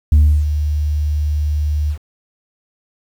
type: tone with ADSR envelope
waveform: sine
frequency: 75 Hz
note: D2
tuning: 37 cents sharp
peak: -3 dBFS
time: 0.12-1.98 s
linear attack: 4 ms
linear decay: 320 ms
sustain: -11 dB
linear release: 82 ms
effects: tanh soft clip ceiling -5 dBFS + 7-bit